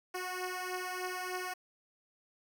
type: beating tone pair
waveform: 10% pulse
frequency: 365 / 368.3 Hz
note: F#4 / F#4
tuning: -24 / -8 cents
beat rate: 3.3 Hz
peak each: -30 / -33 dBFS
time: 0.14-1.54 s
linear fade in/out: 10 ms
effects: 10-bit